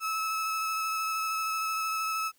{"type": "tone with vibrato", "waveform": "35% pulse", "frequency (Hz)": 1300, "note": "E6", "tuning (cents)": -24, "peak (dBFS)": -27, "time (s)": [0, 2.32], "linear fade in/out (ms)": 50, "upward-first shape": "sine", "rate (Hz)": 13, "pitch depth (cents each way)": 12, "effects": ["white hiss -67 dBFS RMS until 2.38 s"]}